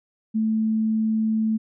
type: tone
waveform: sine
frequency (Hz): 219.7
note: A3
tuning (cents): -2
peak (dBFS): -19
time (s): 0.34-1.58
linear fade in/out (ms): 20
effects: none